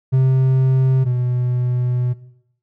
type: tone pair in turn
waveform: triangle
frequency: 131.3 / 123.93 Hz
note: C3 / B2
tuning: +6 / +6 cents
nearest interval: minor second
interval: 100 cents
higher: first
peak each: -9 / -14 dBFS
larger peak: first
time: 0.12-1.05 / 1.05-2.14 s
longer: second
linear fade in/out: 20 ms
effects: noise-tail reverb RT60 0.8 s tail -18 dB re dry